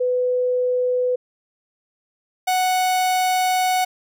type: tone pair in turn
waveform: sine / 45% pulse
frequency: 499.3 / 739.5 Hz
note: B4 / F#5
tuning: +19 / -1 cents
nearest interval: perfect fifth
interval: 680 cents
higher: second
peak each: -17 dBFS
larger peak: neither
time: 0-1.16 / 2.47-3.85 s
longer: second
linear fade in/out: 10 ms
effects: none